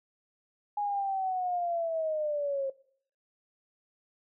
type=linear sweep; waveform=sine; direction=down; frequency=830.6 to 535 Hz; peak=-28 dBFS; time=0.77-2.7 s; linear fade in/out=5 ms; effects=noise-tail reverb RT60 0.6 s tail -21 dB re dry